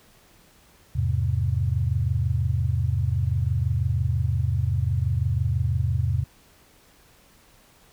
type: chord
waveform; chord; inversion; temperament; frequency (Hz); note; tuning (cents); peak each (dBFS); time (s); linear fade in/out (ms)
sine; E augmented; none; just; 82.41 / 103.01 / 128.76; E2 / G#2 / B#2; 0 / -14 / -27; -25; 0.95-6.24; 10
effects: pink hiss -56 dBFS RMS until 7.92 s